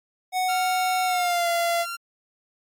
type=tone with pitch glide; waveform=square; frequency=740 to 682.5 Hz; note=F#5 to F5; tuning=0 to -40 cents; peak=-22 dBFS; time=0.32-1.86 s; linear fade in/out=50 ms; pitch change=-140 cents; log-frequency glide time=1.05-1.48 s
type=tone with vibrato; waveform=sawtooth; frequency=1384 Hz; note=F6; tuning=16 cents flat; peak=-26 dBFS; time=0.48-1.97 s; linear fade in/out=20 ms; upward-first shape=sine; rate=1.3 Hz; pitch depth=9 cents each way
effects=MP3 96 kbps